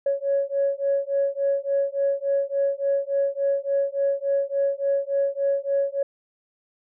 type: beating tone pair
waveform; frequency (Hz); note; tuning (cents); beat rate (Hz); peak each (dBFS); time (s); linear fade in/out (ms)
sine; 554.4 / 557.9; C#5 / C#5; 0 / +11; 3.5; -23; 0.06-6.03; 5
effects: tanh soft clip ceiling -14 dBFS